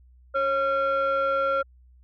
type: tone pair together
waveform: sine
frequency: 545 / 1373.3 Hz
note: C#5 / F6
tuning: -29 / -30 cents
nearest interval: octave + major third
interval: 1599 cents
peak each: -22 dBFS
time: 0.34-1.63 s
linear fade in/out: 20 ms
effects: tanh soft clip ceiling -18 dBFS + added 62 Hz sine -51 dBFS peak until 2.03 s